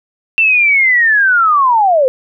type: linear sweep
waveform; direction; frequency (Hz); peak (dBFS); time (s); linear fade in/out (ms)
sine; down; 2701 to 494.7; -7; 0.38-2.08; 0
effects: none